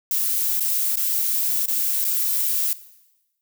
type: noise with dropouts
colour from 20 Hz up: violet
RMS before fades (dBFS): -22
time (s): 0.11-2.73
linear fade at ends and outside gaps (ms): 1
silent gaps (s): 0.598-0.606 / 0.957-0.971 / 1.658-1.681 / 2.044-2.049
effects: noise-tail reverb RT60 1.0 s tail -17 dB re dry